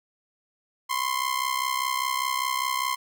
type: ring-modulated tone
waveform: sawtooth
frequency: 1047 Hz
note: C6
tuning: 1 cent sharp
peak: -18 dBFS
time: 0.89-2.96 s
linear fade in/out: 20 ms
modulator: 32.5 Hz
effects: none